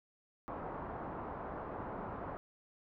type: low-pass noise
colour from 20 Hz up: white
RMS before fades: -43 dBFS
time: 0.48-2.37 s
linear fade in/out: 0 ms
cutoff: 1100 Hz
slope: 24 dB/octave
effects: none